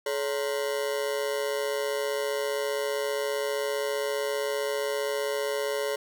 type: ring-modulated tone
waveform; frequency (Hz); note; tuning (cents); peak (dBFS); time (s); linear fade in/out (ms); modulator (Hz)
40% pulse; 493.9; B4; 0; -23; 0.06-5.96; 5; 67.6
effects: none